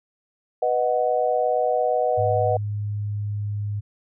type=chord; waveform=sine; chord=B major; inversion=none; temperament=equal; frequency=493.9 / 622.3 / 740 Hz; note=B4 / D#5 / F#5; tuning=0 / 0 / 0 cents; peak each=-23 dBFS; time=0.62-2.57 s; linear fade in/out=5 ms
type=tone with pitch glide; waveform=sine; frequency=103.9 to 103.24 Hz; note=G#2 to G#2; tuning=+1 to -10 cents; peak=-24 dBFS; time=2.17-3.81 s; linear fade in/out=20 ms; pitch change=-11 cents; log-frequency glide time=2.41-3.59 s
effects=none